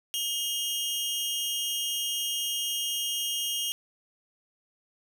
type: tone pair together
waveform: sawtooth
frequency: 2862 / 3212 Hz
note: F7 / G7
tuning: +42 / +41 cents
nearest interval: major second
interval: 199 cents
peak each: -28 dBFS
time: 0.14-3.72 s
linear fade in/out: 0 ms
effects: none

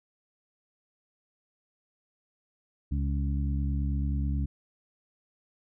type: harmonic tone with a mistuned harmonic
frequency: 69.3 Hz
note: C#2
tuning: in tune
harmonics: 1 / 2 / 3 / 4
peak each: -27 / -33 / -37 / -39 dBFS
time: 2.91-4.46 s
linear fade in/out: 10 ms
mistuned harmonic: 4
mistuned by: +27 cents
effects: none

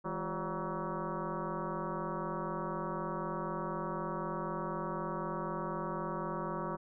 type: tone with frequency modulation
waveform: sine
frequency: 392 Hz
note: G4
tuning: in tune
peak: -34 dBFS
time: 0.04-6.77 s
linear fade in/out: 20 ms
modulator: 185 Hz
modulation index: 4.8
effects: none

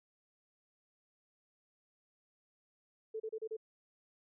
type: tone bursts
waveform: sine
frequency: 440 Hz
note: A4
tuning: in tune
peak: -37 dBFS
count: 5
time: 3.14-3.568 s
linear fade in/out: 10 ms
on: 60 ms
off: 32 ms
effects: none

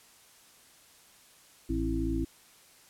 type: harmonic tone with a mistuned harmonic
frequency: 55 Hz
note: A1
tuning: in tune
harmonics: 1 / 2 / 3 / 5 / 6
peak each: -32 / -39 / -41 / -33 / -32 dBFS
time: 1.69-2.25 s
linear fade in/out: 10 ms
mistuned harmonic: 5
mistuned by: -53 cents
effects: white hiss -58 dBFS RMS until 2.89 s + low-pass 12000 Hz 12 dB/octave

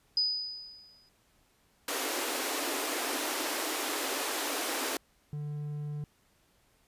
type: tone with exponential decay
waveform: sine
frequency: 4978 Hz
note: D#8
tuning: in tune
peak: -23 dBFS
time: 0.17-1.09 s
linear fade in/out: 2 ms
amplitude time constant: 200 ms
type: high-pass noise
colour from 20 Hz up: pink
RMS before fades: -33 dBFS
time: 1.88-4.97 s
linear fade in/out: 2 ms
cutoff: 260 Hz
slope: 96 dB/octave
type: tone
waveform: triangle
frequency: 147.9 Hz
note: D3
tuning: 13 cents sharp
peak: -32 dBFS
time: 5.33-6.04 s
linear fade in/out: 0 ms
effects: pink hiss -68 dBFS RMS until 6.87 s + resampled to 32000 Hz

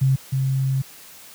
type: tone pair in turn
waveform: sine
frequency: 133.6 / 133.6 Hz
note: C3 / C3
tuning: +36 / +36 cents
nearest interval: unison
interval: 0 cents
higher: neither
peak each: -14 / -18 dBFS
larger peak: first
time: 0.01-0.16 / 0.32-0.82 s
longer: second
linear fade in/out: 10 ms
effects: white hiss -44 dBFS RMS until 1.34 s + high-pass 60 Hz 12 dB/octave

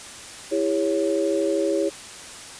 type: chord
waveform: sine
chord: C# diminished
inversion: first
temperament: equal with one note detuned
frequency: 329.6 / 402.3 / 554.4 Hz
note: E4 / G4 / C#5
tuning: 0 / +45 / 0 cents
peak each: -24 dBFS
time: 0.51-1.9 s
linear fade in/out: 20 ms
effects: white hiss -39 dBFS RMS until 2.59 s + resampled to 22050 Hz

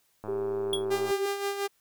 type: click train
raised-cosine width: 1 ms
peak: -26 dBFS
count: 94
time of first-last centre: 0.24-1.109 s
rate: 107 Hz
type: tone with pitch glide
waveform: sine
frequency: 395.6 to 389.9 Hz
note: G4 to G4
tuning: +16 to -9 cents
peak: -28 dBFS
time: 0.28-1.26 s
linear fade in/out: 5 ms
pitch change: -25 cents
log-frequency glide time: 0.7-0.77 s
type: tone with exponential decay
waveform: square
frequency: 3336 Hz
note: G#7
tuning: 7 cents sharp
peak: -24 dBFS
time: 0.73-0.85 s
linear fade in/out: 2 ms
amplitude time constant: 26 ms
type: tone with tremolo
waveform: sawtooth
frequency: 400 Hz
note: G4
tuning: 35 cents sharp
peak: -23 dBFS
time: 0.9-1.68 s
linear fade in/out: 20 ms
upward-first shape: sine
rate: 5.7 Hz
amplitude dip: 55%
effects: white hiss -69 dBFS RMS until 1.8 s

